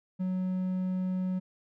triangle tone, 185 Hz, F#3, in tune, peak -26 dBFS, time 0.19-1.4 s, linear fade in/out 20 ms, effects none

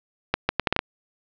accelerating click train, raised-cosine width 0.3 ms, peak -3 dBFS, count 7, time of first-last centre 0.34-0.791 s, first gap 150 ms, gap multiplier 0.71, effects low-pass 4000 Hz 12 dB/octave

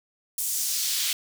pink noise with high-pass filter sweep, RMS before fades -27 dBFS, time 0.38-1.13 s, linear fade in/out 2 ms, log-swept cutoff 8600 to 3100 Hz, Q 1.2, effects none

